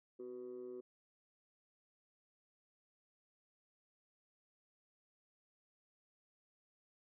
sine tone with amplitude modulation, 373 Hz, F#4, 14 cents sharp, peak -40 dBFS, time 0.19-0.81 s, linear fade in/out 10 ms, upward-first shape sine, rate 120 Hz, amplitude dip 85%, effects tanh soft clip ceiling -40 dBFS

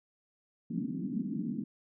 pink band-pass noise, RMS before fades -35 dBFS, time 0.7-1.64 s, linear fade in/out 10 ms, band 170 to 290 Hz, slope 48 dB/octave, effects none

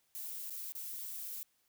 violet noise with dropouts, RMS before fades -43 dBFS, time 0.15-1.43 s, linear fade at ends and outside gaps 0 ms, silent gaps 0.498-0.505 / 0.721-0.752 s, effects white hiss -75 dBFS RMS until 1.68 s

